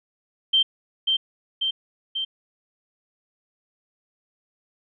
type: tone with echo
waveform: sine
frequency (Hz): 3136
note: G7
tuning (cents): 0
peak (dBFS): -15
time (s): 0.53-0.63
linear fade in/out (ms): 10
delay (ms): 540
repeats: 3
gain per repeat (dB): -3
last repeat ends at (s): 2.25
effects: none